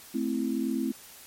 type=chord; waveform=sine; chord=A minor; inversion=none; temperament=equal; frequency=220 / 261.6 / 329.6 Hz; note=A3 / C4 / E4; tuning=0 / 0 / 0 cents; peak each=-31 / -29 / -32 dBFS; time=0.14-0.92 s; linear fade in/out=10 ms; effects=white hiss -49 dBFS RMS until 1.26 s + MP3 64 kbps